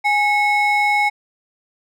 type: ring-modulated tone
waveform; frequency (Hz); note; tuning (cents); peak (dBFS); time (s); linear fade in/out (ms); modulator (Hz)
triangle; 1508; F#6; +32; -9; 0.04-1.1; 20; 679
effects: none